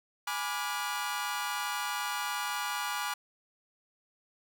sawtooth chord, G# diminished seventh, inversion none, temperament equal with one note detuned, 830.6 / 987.8 / 1174.7 / 1430.4 Hz, G#5 / B5 / D6 / F6, 0 / 0 / 0 / +41 cents, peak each -34 dBFS, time 0.27-3.14 s, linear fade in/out 5 ms, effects none

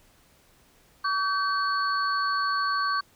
sine tone cluster, 1139 / 1548 / 4421 Hz, C#6 / G6 / C#8, +47 / -22 / -5 cents, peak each -25 / -29 / -33 dBFS, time 1.04-3.01 s, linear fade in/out 10 ms, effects pink hiss -60 dBFS RMS until 3.15 s

